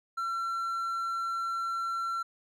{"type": "tone", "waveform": "triangle", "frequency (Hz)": 1355, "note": "E6", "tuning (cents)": 47, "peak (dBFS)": -28, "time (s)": [0.17, 2.23], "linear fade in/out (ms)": 10, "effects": []}